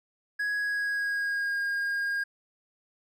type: tone with pitch glide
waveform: triangle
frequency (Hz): 1667 to 1622.4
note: G#6 to G#6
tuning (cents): +6 to -41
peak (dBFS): -25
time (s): 0.39-2.24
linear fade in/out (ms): 10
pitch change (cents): -47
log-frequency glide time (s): 0.54-1.6
effects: none